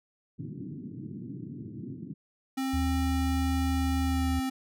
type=band-pass noise; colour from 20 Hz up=pink; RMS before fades=-40 dBFS; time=0.38-2.14 s; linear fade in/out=10 ms; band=110 to 330 Hz; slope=48 dB/octave
type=tone with pitch glide; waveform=square; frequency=265.6 to 262.5 Hz; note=C4 to C4; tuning=+26 to +6 cents; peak=-29 dBFS; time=2.57-4.5 s; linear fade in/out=10 ms; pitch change=-20 cents; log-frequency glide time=4.02-4.27 s
type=tone with vibrato; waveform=sine; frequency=77.78 Hz; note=D#2; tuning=in tune; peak=-27 dBFS; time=2.73-4.4 s; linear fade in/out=10 ms; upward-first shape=sine; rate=1.5 Hz; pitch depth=10 cents each way
effects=none